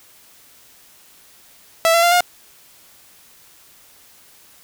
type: tone with pitch steps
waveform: sawtooth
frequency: 659.3 / 676.3 / 693.7 / 711.5 Hz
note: E5 / E5 / F5 / F5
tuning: 0 / +44 / -12 / +32 cents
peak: -8 dBFS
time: 1.85-2.206 s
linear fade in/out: 0 ms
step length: 89 ms
effects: white hiss -49 dBFS RMS until 4.63 s